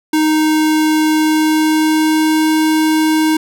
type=tone with pitch glide; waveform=square; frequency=310.8 to 313.3 Hz; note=D#4 to D#4; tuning=-2 to +12 cents; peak=-11 dBFS; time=0.13-3.37 s; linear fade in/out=5 ms; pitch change=+14 cents; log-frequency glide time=1.13-2.49 s; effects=none